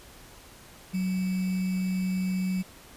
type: tone with sample-and-hold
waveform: sine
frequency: 185.8 Hz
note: F#3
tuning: 7 cents sharp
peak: -25 dBFS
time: 0.93-2.63 s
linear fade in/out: 20 ms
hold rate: 2450 Hz
effects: pink hiss -50 dBFS RMS until 2.96 s + resampled to 32000 Hz